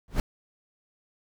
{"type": "noise with exponential growth", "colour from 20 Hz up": "brown", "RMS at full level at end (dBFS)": -18, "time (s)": [0.08, 0.2], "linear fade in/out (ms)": 1, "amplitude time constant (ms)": 25, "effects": []}